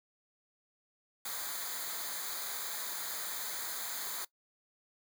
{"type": "noise with comb filter", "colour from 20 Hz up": "white", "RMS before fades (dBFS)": -39, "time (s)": [1.25, 4.25], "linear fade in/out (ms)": 5, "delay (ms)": 0.36, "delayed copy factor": -0.8, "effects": ["noise-tail reverb RT60 0.1 s tail -20 dB re dry"]}